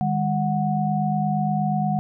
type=tone cluster; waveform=sine; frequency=154.3 / 202.8 / 736 Hz; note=D#3 / G#3 / F#5; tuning=-14 / -41 / -9 cents; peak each=-24 dBFS; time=0.01-1.99 s; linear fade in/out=0 ms; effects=none